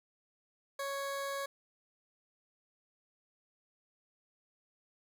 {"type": "tone", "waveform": "20% pulse", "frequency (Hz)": 554.4, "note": "C#5", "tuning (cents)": 0, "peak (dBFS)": -31, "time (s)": [0.79, 1.46], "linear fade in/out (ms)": 5, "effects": []}